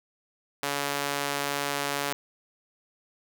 sawtooth tone with high-pass filter, 142.2 Hz, C#3, 45 cents sharp, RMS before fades -30 dBFS, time 0.63-2.13 s, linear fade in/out 0 ms, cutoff 550 Hz, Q 0.52, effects none

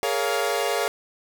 sawtooth chord, Bb minor seventh, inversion third, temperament equal with one note detuned, 415.3 / 466.2 / 562.4 / 698.5 Hz, Ab4 / Bb4 / Db5 / F5, 0 / 0 / +25 / 0 cents, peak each -24 dBFS, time 0.03-0.88 s, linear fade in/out 0 ms, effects none

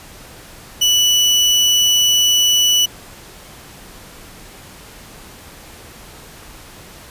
30% pulse tone, 2960 Hz, F#7, in tune, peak -8 dBFS, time 0.81-2.86 s, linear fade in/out 10 ms, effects pink hiss -39 dBFS RMS until 7.1 s + resampled to 32000 Hz

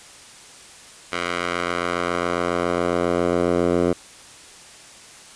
10% pulse tone with band-pass filter sweep, 87.31 Hz, F2, in tune, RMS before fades -22 dBFS, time 1.12-3.93 s, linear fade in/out 5 ms, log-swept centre 2000 to 420 Hz, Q 0.9, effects white hiss -44 dBFS RMS until 5.35 s + resampled to 22050 Hz

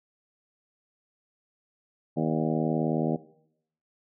harmonic tone with a mistuned harmonic, 79.1 Hz, D#2, 29 cents sharp, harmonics 2 / 3 / 4 / 5 / 6 / 7 / 8 / 9 / 10, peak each -29 / -29 / -31 / -35 / -36 / -37 / -36 / -38 / -41 dBFS, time 2.16-3.17 s, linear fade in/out 20 ms, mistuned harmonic 8, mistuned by -58 cents, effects noise-tail reverb RT60 0.7 s tail -17 dB re dry

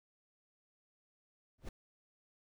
brown noise with exponential growth, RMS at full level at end -36 dBFS, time 1.58-1.69 s, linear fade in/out 5 ms, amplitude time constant 22 ms, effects none

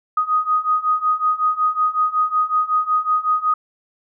sine beating tone pair, 1244.5 / 1249.9 Hz, D#6 / D#6, 0 / +7 cents, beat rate 5.4 Hz, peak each -20 / -18 dBFS, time 0.17-3.54 s, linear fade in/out 5 ms, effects none

